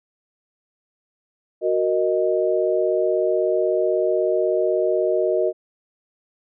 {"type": "chord", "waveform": "sine", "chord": "D# minor", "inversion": "first", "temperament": "equal", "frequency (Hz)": [370, 466.2, 622.3], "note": ["F#4", "A#4", "D#5"], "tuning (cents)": [0, 0, 0], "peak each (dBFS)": [-21, -23, -21], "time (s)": [1.61, 5.53], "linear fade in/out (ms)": 50, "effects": []}